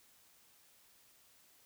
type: silence
effects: white hiss -66 dBFS RMS until 1.65 s